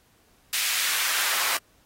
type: noise with high-pass filter sweep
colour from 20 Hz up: pink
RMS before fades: -26 dBFS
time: 0.53-1.57 s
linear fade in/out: 2 ms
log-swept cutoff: 2400 to 1100 Hz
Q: 1.1
effects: pink hiss -62 dBFS RMS until 1.85 s + AAC 48 kbps